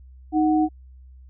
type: tone pair together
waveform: sine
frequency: 311.1 / 740 Hz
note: D#4 / F#5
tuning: 0 / 0 cents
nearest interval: octave + minor third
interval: 1500 cents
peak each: -17 / -23 dBFS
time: 0.32-0.69 s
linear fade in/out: 50 ms
effects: added 64 Hz sine -43 dBFS peak until 1.29 s